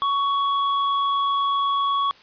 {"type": "tone with hard clipping", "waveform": "triangle", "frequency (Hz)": 1118, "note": "C#6", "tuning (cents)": 14, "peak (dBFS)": -21, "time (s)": [0.02, 2.11], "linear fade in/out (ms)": 0, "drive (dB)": 13, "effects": ["white hiss -50 dBFS RMS until 2.22 s", "resampled to 11025 Hz"]}